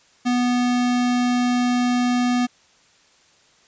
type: tone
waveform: square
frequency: 245.9 Hz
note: B3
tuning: 7 cents flat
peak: -18 dBFS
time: 0.25-2.47 s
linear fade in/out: 20 ms
effects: white hiss -56 dBFS RMS until 3.67 s + resampled to 16000 Hz